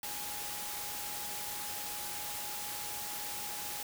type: tone in noise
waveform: sine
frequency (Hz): 830.6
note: G#5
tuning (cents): 0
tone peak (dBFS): -47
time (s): 0.03-3.83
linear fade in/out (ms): 2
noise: white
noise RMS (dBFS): -40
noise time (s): 0.03-3.83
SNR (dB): -10
effects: none